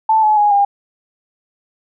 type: tone with pitch steps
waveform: sine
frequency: 880 / 854.5 / 829.7 / 805.6 Hz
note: A5 / G#5 / G#5 / G5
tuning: 0 / +49 / -2 / +47 cents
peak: -9 dBFS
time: 0.09-0.65 s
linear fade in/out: 5 ms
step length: 140 ms
effects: none